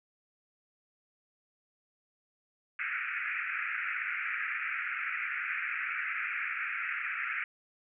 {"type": "band-pass noise", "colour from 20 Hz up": "white", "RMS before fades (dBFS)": -35, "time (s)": [2.79, 7.44], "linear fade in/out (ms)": 2, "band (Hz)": [1300, 2500], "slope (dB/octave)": 96, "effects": []}